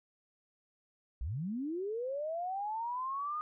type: linear sweep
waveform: sine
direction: up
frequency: 50.1 to 1239 Hz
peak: -34 dBFS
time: 1.21-3.41 s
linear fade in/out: 0 ms
effects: none